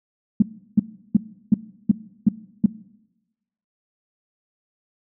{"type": "tone bursts", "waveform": "sine", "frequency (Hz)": 211.2, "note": "G#3", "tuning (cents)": 29, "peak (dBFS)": -9, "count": 7, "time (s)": [0.4, 2.661], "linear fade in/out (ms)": 5, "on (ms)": 23, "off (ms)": 350, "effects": ["noise-tail reverb RT60 1.0 s tail -20 dB re dry"]}